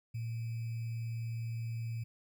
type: tone with sample-and-hold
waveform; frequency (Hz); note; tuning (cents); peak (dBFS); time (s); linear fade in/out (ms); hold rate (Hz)
sine; 114.9; A#2; -25; -35; 0.14-2.04; 10; 2450
effects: none

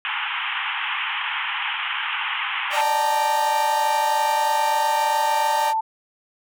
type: band-pass noise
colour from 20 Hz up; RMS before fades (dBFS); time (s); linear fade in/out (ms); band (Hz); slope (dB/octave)
white; -26; 0.05-2.81; 0; 810 to 3200; 96
type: chord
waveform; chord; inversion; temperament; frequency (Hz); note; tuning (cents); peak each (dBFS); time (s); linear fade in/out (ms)
sawtooth; Eb major seventh; third; equal with one note detuned; 587.3 / 610.5 / 784 / 932.3; D5 / Eb5 / G5 / Bb5; 0 / -33 / 0 / 0; -25 / -28 / -25 / -24; 2.7-5.74; 50
type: tone with pitch glide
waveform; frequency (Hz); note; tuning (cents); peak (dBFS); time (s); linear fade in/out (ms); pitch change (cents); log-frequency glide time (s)
sine; 880 to 885.6; A5 to A5; 0 to +11; -19; 2.76-5.81; 10; +11; 4.06-4.9
effects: none

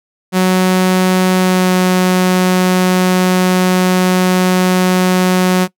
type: tone with pitch glide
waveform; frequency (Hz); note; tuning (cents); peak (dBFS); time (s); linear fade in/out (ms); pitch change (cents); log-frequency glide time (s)
sawtooth; 185 to 183.51; F#3 to F#3; 0 to -14; -5; 0.32-5.68; 50; -14; 1.36-1.72
effects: noise-tail reverb RT60 0.1 s tail -21 dB re dry

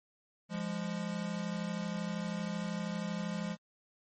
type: tone pair together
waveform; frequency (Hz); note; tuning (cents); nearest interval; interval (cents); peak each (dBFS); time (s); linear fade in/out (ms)
square; 173.22 / 206; F3 / G#3; -14 / -14; minor third; 300; -38 / -38; 0.49-3.57; 50
effects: MP3 32 kbps

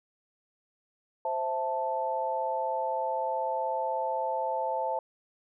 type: chord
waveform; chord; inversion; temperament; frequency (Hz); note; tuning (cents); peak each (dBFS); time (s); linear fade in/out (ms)
sine; A minor; first; equal; 523.3 / 659.3 / 880; C5 / E5 / A5; 0 / 0 / 0; -33 / -34 / -30; 1.25-4.99; 2
effects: none

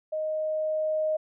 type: tone with level ramp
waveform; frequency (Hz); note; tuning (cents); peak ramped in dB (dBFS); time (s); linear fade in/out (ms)
sine; 622.3; D#5; 0; -27 to -23; 0.12-1.17; 10
effects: none

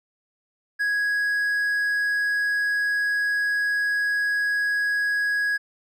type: tone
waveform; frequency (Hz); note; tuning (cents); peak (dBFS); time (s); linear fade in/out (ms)
triangle; 1661.2; G#6; 0; -19; 0.79-5.58; 20
effects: none

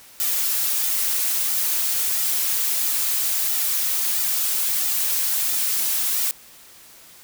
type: noise with flanger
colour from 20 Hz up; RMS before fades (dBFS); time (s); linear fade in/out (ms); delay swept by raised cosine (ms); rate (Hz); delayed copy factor
blue; -22; 0.2-6.31; 0; 1.8 to 5.1; 1.5; -0.55
effects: white hiss -47 dBFS RMS until 7.23 s

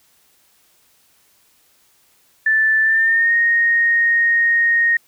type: tone with pitch glide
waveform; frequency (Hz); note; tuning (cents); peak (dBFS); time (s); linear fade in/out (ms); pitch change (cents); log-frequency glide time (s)
sine; 1760 to 1861.4; A6 to A#6; 0 to -3; -12; 2.46-4.97; 5; +97; 2.82-3.34
effects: white hiss -57 dBFS RMS until 5.07 s

